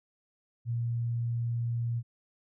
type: tone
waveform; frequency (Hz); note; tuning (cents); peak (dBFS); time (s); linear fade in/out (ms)
sine; 117.8; A#2; +19; -28; 0.65-2.03; 50
effects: none